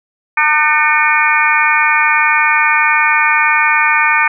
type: harmonic tone with a mistuned harmonic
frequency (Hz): 301.8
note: D4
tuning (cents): +47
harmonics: 3 / 4 / 5 / 6 / 7 / 8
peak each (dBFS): -16 / -16 / -16 / -16 / -16 / -16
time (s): 0.37-4.28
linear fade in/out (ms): 5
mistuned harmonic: 7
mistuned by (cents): +75
effects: none